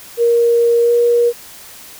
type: tone with pitch glide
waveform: sine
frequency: 470 to 475.5 Hz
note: A#4 to A#4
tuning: +14 to +34 cents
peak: -9 dBFS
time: 0.17-1.33 s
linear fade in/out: 50 ms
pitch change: +20 cents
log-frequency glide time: 0.82-0.92 s
effects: white hiss -37 dBFS RMS until 1.99 s